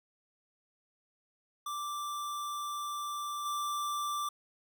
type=tone with level steps; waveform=square; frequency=1174.7 Hz; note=D6; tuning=in tune; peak=-36 / -33 dBFS; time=1.66-4.29 s; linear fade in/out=5 ms; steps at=3.45 s; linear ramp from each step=10 ms; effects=none